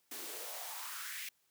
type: noise with high-pass filter sweep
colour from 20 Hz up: white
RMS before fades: -44 dBFS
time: 0.11-1.29 s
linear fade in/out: 5 ms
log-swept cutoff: 280 to 2300 Hz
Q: 3.6
effects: white hiss -75 dBFS RMS until 1.5 s + high-pass 80 Hz 12 dB/octave